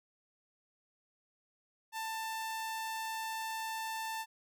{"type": "tone", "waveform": "sawtooth", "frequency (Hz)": 889, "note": "A5", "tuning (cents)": 18, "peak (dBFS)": -33, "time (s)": [1.92, 4.26], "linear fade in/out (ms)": 50, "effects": []}